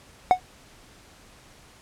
triangle tone with exponential decay, 736 Hz, F#5, 9 cents flat, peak -7 dBFS, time 0.31-0.4 s, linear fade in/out 0 ms, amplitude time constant 19 ms, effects pink hiss -52 dBFS RMS until 1.81 s + low-pass 10000 Hz 12 dB/octave

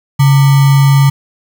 sine tone with sample-and-hold, 138.59 Hz, C#3, in tune, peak -4 dBFS, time 0.19-1.1 s, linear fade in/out 10 ms, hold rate 1050 Hz, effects none

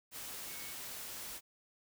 sine tone in noise, 2217 Hz, C#7, in tune, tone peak -53 dBFS, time 0.45-0.76 s, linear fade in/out 50 ms, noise white, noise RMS -45 dBFS, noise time 0.11-1.41 s, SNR -11 dB, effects none

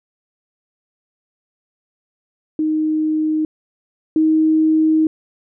sine tone pair in turn, 310.8 / 314.8 Hz, D#4 / D#4, -2 / +20 cents, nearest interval unison, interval 22 cents, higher second, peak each -15 / -11 dBFS, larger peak second, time 2.59-3.45 / 4.16-5.07 s, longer second, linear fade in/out 2 ms, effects none

